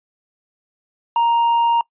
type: tone with tanh clipping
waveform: sine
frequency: 934 Hz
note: A#5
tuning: 3 cents sharp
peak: -14 dBFS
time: 1.16-1.81 s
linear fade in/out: 2 ms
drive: 4 dB
effects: noise-tail reverb RT60 0.1 s tail -23 dB re dry + resampled to 8000 Hz